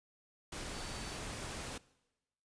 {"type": "tone in noise", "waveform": "sine", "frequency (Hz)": 4536, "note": "C#8", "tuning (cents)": 39, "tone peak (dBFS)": -53, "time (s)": [0.73, 1.16], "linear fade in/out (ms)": 5, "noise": "pink", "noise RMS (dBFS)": -43, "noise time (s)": [0.52, 1.78], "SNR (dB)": -13, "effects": ["noise-tail reverb RT60 1.0 s tail -21 dB re dry", "resampled to 22050 Hz"]}